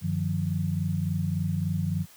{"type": "tone cluster", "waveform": "sine", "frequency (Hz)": [96.9, 153.5, 177], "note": ["G2", "D#3", "F3"], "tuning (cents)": [-20, -23, 23], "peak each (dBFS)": -29, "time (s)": [0.01, 2.06], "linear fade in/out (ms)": 50, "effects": ["white hiss -53 dBFS RMS until 2.16 s", "high-pass 60 Hz 12 dB/octave"]}